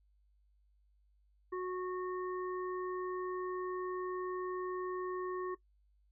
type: harmonic tone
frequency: 366.7 Hz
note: F#4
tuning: 15 cents flat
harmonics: 1 / 3 / 5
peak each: -36 / -43 / -52 dBFS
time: 1.52-5.55 s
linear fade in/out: 10 ms
effects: noise-tail reverb RT60 0.1 s tail -17 dB re dry + added 50 Hz sine -67 dBFS peak until 6.11 s